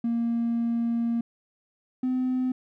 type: tone pair in turn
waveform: triangle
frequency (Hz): 233.2 / 255.3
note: A#3 / C4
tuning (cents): +1 / -42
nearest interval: major second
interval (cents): 157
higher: second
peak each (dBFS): -20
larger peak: neither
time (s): 0.04-1.21 / 2.03-2.52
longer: first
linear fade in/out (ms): 5
effects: tanh soft clip ceiling -19 dBFS